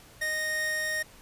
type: tone pair together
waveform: 45% pulse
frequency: 619.4 / 1856 Hz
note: D#5 / A#6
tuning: -8 / -8 cents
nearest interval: octave + perfect fifth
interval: 1900 cents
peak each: -38 / -28 dBFS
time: 0.21-1.03 s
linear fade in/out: 10 ms
effects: pink hiss -53 dBFS RMS until 1.21 s + resampled to 32000 Hz